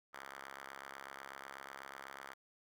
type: ring-modulated tone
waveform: 5% pulse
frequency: 68.1 Hz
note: C#2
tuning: 30 cents flat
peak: -34 dBFS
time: 0.13-2.34 s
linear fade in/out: 10 ms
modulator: 1270 Hz
effects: none